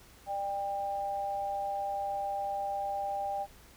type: tone pair together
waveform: sine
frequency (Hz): 596.3 / 796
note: D5 / G5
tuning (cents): +26 / +26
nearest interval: perfect fourth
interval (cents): 500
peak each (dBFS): -38 / -32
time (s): 0.26-3.47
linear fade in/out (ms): 50
effects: added 57 Hz sine -59 dBFS peak until 3.76 s + pink hiss -57 dBFS RMS until 3.76 s